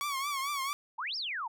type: tone with vibrato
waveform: sawtooth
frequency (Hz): 1118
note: C#6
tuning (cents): +14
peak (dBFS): -28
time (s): 0.01-0.73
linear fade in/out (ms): 0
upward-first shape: triangle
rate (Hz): 4.5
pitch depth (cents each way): 110
type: exponential two-way sweep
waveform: sine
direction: up then down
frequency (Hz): 841 to 5640 to 841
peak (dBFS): -33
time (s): 0.98-1.48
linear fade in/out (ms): 10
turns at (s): 1.16
effects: none